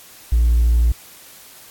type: tone with hard clipping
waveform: sine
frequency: 58.27 Hz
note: A#1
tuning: in tune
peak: -12 dBFS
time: 0.32-0.92 s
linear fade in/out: 5 ms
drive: 1 dB
effects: white hiss -43 dBFS RMS until 1.7 s + AAC 64 kbps